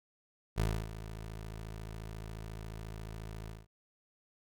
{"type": "tone with ADSR envelope", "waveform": "20% pulse", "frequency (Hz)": 54.2, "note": "A1", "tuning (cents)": -25, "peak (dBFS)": -23, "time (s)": [0.56, 3.67], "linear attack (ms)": 34, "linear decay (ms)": 280, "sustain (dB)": -14, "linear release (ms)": 190, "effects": []}